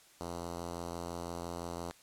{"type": "tone with notch filter", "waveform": "5% pulse", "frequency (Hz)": 85.9, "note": "F2", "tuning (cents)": -28, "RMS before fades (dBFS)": -41, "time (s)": [0.21, 1.91], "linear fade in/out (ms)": 0, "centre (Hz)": 2400, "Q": 1.1, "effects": ["white hiss -61 dBFS RMS until 2.02 s", "low-pass 11000 Hz 12 dB/octave"]}